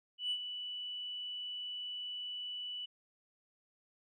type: tone with ADSR envelope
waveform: sine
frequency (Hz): 2965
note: F#7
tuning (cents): +3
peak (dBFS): -30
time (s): 0.18-2.86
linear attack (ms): 130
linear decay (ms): 65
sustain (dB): -9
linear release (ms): 12
effects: tanh soft clip ceiling -28 dBFS